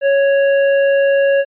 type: tone with tanh clipping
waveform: triangle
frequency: 554.4 Hz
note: C#5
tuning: in tune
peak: -12 dBFS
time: 0.01-1.45 s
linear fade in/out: 50 ms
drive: 17 dB
effects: resampled to 8000 Hz